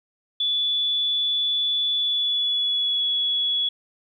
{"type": "tone with pitch glide", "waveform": "sine", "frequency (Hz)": [3450, 3375], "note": ["A7", "G#7"], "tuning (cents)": [-35, 27], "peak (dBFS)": -20, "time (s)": [0.4, 3.69], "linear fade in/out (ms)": 5, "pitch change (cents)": -38, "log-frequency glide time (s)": [1.95, 3.05], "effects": ["10-bit"]}